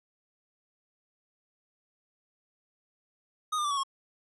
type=tone with pitch steps; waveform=square; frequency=1244.5 / 1203.5 / 1163.8 / 1125.5 / 1088.4 Hz; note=D#6 / D6 / D6 / C#6 / C#6; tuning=0 / +42 / -16 / +26 / -32 cents; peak=-28 dBFS; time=3.52-3.835 s; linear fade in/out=10 ms; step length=63 ms; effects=resampled to 24000 Hz